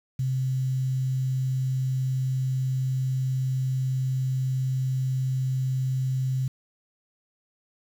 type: tone with quantisation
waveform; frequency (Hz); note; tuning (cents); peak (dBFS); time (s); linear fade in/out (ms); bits
sine; 130.81; C3; 0; -23; 0.19-6.48; 5; 8
effects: none